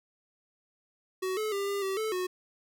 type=tone with pitch steps; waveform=square; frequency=374.6 / 431 / 398.2 / 400.7 / 385.3 / 436.9 / 366 Hz; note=F#4 / A4 / G4 / G4 / G4 / A4 / F#4; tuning=+21 / -36 / +27 / +38 / -30 / -12 / -19 cents; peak=-30 dBFS; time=1.22-2.27 s; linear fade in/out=10 ms; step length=150 ms; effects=none